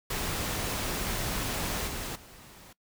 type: noise with level steps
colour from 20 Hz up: pink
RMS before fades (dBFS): -32 / -36 / -51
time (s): 0.1-2.73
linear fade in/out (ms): 5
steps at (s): 1.87 / 2.15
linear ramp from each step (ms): 10
effects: noise-tail reverb RT60 0.1 s tail -21 dB re dry